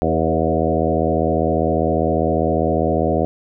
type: harmonic tone with a mistuned harmonic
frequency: 80 Hz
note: D#2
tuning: 49 cents sharp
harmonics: 1 / 2 / 3 / 4 / 5 / 6 / 7 / 8 / 9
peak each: -24 / -24 / -24 / -24 / -24 / -24 / -24 / -24 / -24 dBFS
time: 0.02-3.25 s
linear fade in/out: 0 ms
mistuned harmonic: 6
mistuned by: +18 cents
effects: none